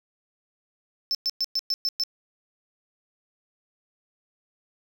triangle tone bursts, 5290 Hz, E8, 5 cents sharp, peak -21 dBFS, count 7, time 1.11-2.036 s, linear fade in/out 0 ms, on 38 ms, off 110 ms, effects none

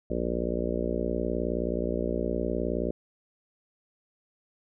harmonic tone, 59.2 Hz, A#1, 27 cents sharp, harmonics 1 / 3 / 4 / 5 / 6 / 7 / 8 / 9 / 10, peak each -34 / -35 / -34 / -38 / -34 / -35 / -36 / -37 / -36 dBFS, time 0.1-2.91 s, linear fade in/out 5 ms, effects none

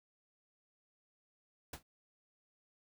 pink noise with exponential decay, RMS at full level -39 dBFS, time 1.73-1.83 s, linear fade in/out 5 ms, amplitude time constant 21 ms, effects none

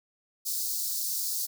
white high-pass noise, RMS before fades -31 dBFS, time 0.45-1.47 s, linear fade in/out 20 ms, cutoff 4200 Hz, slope 48 dB/octave, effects none

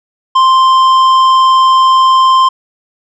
sine tone with tanh clipping, 1046.5 Hz, C6, in tune, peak -6 dBFS, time 0.35-2.49 s, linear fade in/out 10 ms, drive 9 dB, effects none

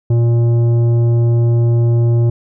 sine tone with tanh clipping, 117.6 Hz, A#2, 16 cents sharp, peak -11 dBFS, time 0.1-2.3 s, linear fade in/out 5 ms, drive 10 dB, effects none

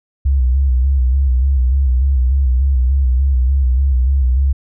sine tone with vibrato, 65.41 Hz, C2, in tune, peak -10 dBFS, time 0.25-4.53 s, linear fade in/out 10 ms, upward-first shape square, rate 3.4 Hz, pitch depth 74 cents each way, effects none

